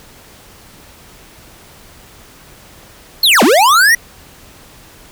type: linear two-way sweep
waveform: square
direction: down then up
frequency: 4435 to 197.1 to 1962 Hz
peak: -7 dBFS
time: 3.23-3.95 s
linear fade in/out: 5 ms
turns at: 3.43 s
effects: pink hiss -41 dBFS RMS until 5.11 s